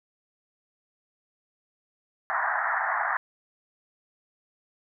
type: band-pass noise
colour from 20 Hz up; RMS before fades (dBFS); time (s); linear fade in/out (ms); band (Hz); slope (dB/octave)
white; -27; 2.3-3.17; 0; 660 to 1900; 96
effects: none